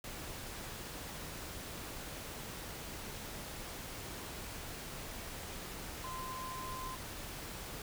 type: tone in noise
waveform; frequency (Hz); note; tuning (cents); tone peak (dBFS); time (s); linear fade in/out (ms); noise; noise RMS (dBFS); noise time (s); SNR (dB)
sine; 1033; C6; -22; -42; 6.04-6.95; 2; pink; -45; 0.04-7.82; 0
effects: none